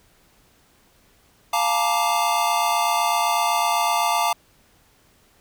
square chord, Bb major seventh, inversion second, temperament equal with one note detuned, 698.5 / 864.4 / 932.3 / 1174.7 Hz, F5 / A5 / Bb5 / D6, 0 / -31 / 0 / 0 cents, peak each -25 dBFS, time 1.53-4.33 s, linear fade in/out 5 ms, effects pink hiss -58 dBFS RMS until 5.4 s

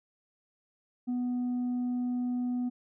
sine tone with tanh clipping, 246.9 Hz, B3, in tune, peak -29 dBFS, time 1.07-2.7 s, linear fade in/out 20 ms, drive 2 dB, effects none

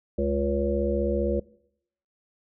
harmonic tone with a mistuned harmonic, 70.1 Hz, C#2, 20 cents sharp, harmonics 1 / 3 / 5 / 7 / 8, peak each -29 / -29 / -29 / -29 / -29 dBFS, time 0.18-1.4 s, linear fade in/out 5 ms, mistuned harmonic 7, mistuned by -18 cents, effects noise-tail reverb RT60 0.7 s tail -21 dB re dry

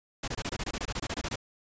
pink noise bursts, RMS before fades -33 dBFS, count 16, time 0.23-1.358 s, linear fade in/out 5 ms, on 48 ms, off 24 ms, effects resampled to 16000 Hz

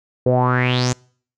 sawtooth tone with low-pass filter sweep, 125 Hz, B2, 21 cents sharp, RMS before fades -17 dBFS, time 0.26-0.93 s, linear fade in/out 5 ms, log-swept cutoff 460 to 7300 Hz, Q 6.7, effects noise-tail reverb RT60 0.5 s tail -26 dB re dry

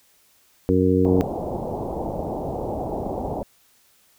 harmonic tone, 92.5 Hz, F#2, in tune, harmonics 1 / 2 / 3 / 4 / 5, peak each -23 / -23 / -20 / -23 / -21 dBFS, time 0.69-1.21 s, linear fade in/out 0 ms
white low-pass noise, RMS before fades -28 dBFS, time 1.05-3.43 s, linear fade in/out 0 ms, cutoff 820 Hz, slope 48 dB/octave
effects white hiss -59 dBFS RMS until 4.18 s

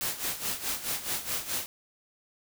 white noise with tremolo, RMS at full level -30 dBFS, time 0.01-1.66 s, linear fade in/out 0 ms, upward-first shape sine, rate 4.7 Hz, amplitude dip 75%, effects none

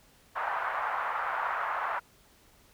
white band-pass noise, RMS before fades -32 dBFS, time 0.35-2 s, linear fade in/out 20 ms, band 750 to 1400 Hz, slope 24 dB/octave, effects pink hiss -61 dBFS RMS until 2.73 s

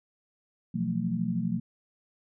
sine tone cluster, 124.2 / 170.3 / 182.8 / 224.9 Hz, B2 / F3 / F#3 / A3, +10 / -43 / -21 / +38 cents, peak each -36 / -32 / -31 / -31 dBFS, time 0.74-1.6 s, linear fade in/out 10 ms, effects none

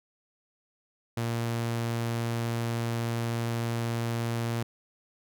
sawtooth tone, 116.54 Hz, A#2, in tune, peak -24 dBFS, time 1.17-4.63 s, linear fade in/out 5 ms, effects none

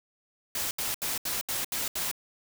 white noise bursts, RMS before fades -31 dBFS, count 7, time 0.55-2.114 s, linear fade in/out 2 ms, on 160 ms, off 74 ms, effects none

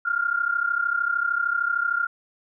sine tone pair together, 1386 / 1419.2 Hz, F6 / F6, -14 / +27 cents, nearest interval unison, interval 41 cents, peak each -24 dBFS, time 0.05-2.07 s, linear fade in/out 10 ms, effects none

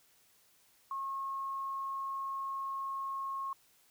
sine tone, 1085 Hz, C#6, 37 cents flat, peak -35 dBFS, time 0.91-3.53 s, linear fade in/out 2 ms, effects white hiss -67 dBFS RMS until 3.9 s

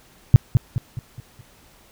sine tone with echo, 122.7 Hz, B2, 11 cents flat, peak -3 dBFS, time 0.34-0.36 s, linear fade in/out 0 ms, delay 210 ms, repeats 5, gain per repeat -7 dB, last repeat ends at 1.41 s, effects pink hiss -53 dBFS RMS until 1.91 s

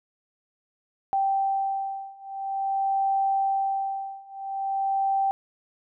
sine beating tone pair, 781 / 781.48 Hz, G5 / G5, -7 / -6 cents, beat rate 0.48 Hz, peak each -27 / -26 dBFS, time 1.13-5.31 s, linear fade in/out 0 ms, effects none

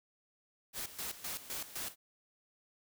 white noise with tremolo, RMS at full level -40 dBFS, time 0.73-1.96 s, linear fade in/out 50 ms, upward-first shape square, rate 3.9 Hz, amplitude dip 75%, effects none

